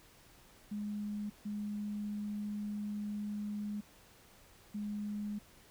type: tone bursts at uneven times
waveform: sine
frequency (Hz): 207.7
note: G#3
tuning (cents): 0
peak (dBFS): -36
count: 3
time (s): 0.71-1.3 / 1.45-3.81 / 4.74-5.39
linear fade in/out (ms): 10
effects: pink hiss -61 dBFS RMS until 5.7 s